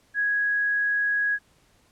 sine tone, 1661.2 Hz, G#6, in tune, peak -21 dBFS, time 0.14-1.39 s, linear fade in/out 50 ms, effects pink hiss -62 dBFS RMS until 1.91 s + low-pass 11000 Hz 12 dB/octave

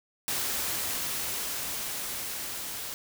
white noise with level ramp, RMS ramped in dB -30 to -37 dBFS, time 0.28-2.94 s, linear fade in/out 0 ms, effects none

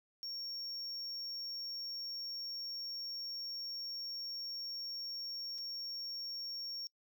triangle tone with dropouts, 5520 Hz, F8, 21 cents flat, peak -39 dBFS, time 0.23-6.87 s, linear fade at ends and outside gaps 0 ms, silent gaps 5.581-5.585 s, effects noise-tail reverb RT60 0.1 s tail -24 dB re dry

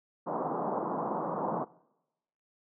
white band-pass noise, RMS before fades -33 dBFS, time 0.26-1.65 s, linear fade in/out 20 ms, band 150 to 1100 Hz, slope 48 dB/octave, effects noise-tail reverb RT60 0.9 s tail -22 dB re dry

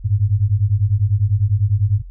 sine beating tone pair, 97 / 107 Hz, G2 / A2, -18 / -48 cents, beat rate 10 Hz, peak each -17 dBFS, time 0.04-2.02 s, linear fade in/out 20 ms, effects noise-tail reverb RT60 0.1 s tail -20 dB re dry + added 43 Hz sine -32 dBFS peak until 2.1 s

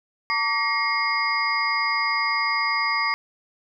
sine tone cluster, 905 / 1145 / 1899 / 2144 / 4895 Hz, A5 / D6 / A#6 / C7 / D#8, +48 / -44 / +32 / +42 / -29 cents, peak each -30 / -25 / -30 / -24 / -30 dBFS, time 0.3-3.14 s, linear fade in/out 0 ms, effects none

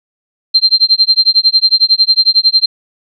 sine tone with tremolo, 4154 Hz, C8, 13 cents flat, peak -3 dBFS, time 0.54-2.66 s, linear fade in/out 10 ms, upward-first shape sine, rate 11 Hz, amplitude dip 100%, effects none

